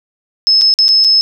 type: tone with dropouts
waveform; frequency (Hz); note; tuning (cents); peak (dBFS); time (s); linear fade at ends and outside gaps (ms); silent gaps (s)
sine; 5200; E8; -24; -6; 0.47-1.21; 0; 0.612-0.618 / 0.739-0.788 / 0.882-0.889 / 1.041-1.046
effects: none